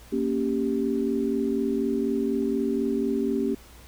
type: chord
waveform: sine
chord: G diminished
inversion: first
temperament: equal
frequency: 233.1 / 277.2 / 392 Hz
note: Bb3 / Db4 / G4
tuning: 0 / 0 / 0 cents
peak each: -27 dBFS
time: 0.12-3.55 s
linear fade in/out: 10 ms
effects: added 60 Hz sine -49 dBFS peak until 3.87 s + pink hiss -51 dBFS RMS until 3.87 s